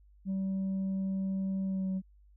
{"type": "tone with pitch glide", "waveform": "sine", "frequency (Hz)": [192, 188.92], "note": ["G3", "F#3"], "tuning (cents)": [-36, 36], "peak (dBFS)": -27, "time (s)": [0.25, 2.02], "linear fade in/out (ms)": 50, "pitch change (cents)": -28, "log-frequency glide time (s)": [1.64, 1.9], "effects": ["tanh soft clip ceiling -29 dBFS", "added 50 Hz sine -57 dBFS peak until 2.36 s"]}